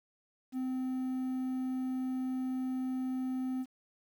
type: tone with quantisation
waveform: triangle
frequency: 258.1 Hz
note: C4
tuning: 23 cents flat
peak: -30 dBFS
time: 0.52-3.66 s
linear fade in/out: 50 ms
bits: 10
effects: none